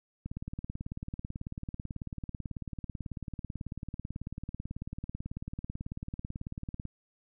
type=click train; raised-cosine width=5 ms; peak=-25 dBFS; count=121; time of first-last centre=0.26-6.853 s; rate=18.2 Hz; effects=none